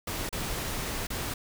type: noise with dropouts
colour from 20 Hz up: pink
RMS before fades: -33 dBFS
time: 0.07-1.34 s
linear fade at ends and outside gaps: 5 ms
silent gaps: 0.292-0.326 / 1.07-1.102 s
effects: none